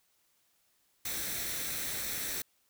white noise with comb filter, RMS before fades -36 dBFS, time 1.05-2.42 s, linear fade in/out 5 ms, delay 0.51 ms, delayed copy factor +0.5, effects white hiss -72 dBFS RMS until 2.69 s

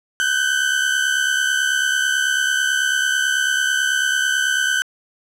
35% pulse tone pair together, 1500 / 1569.1 Hz, F#6 / G6, +23 / +1 cents, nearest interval minor second, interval 78 cents, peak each -17 / -19 dBFS, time 0.2-4.82 s, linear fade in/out 0 ms, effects low-pass 11000 Hz 12 dB/octave

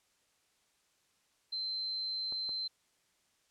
sine tone, 4100 Hz, C8, 36 cents flat, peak -34 dBFS, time 1.52-2.68 s, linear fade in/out 10 ms
clicks, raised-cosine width 1 ms, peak -37 dBFS, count 2, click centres 2.324 / 2.492 s
effects white hiss -73 dBFS RMS until 3.5 s + low-pass 9000 Hz 12 dB/octave

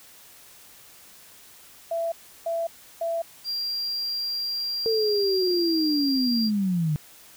sine tone bursts, 668 Hz, E5, 23 cents sharp, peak -24 dBFS, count 3, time 1.91-3.22 s, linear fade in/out 5 ms, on 210 ms, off 340 ms
triangle tone, 4756 Hz, D8, 21 cents sharp, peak -25 dBFS, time 3.44-6.51 s, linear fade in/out 50 ms
sine linear sweep, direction down, 453.3 to 146.3 Hz, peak -21 dBFS, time 4.86-6.96 s, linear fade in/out 0 ms
effects white hiss -50 dBFS RMS until 7.36 s

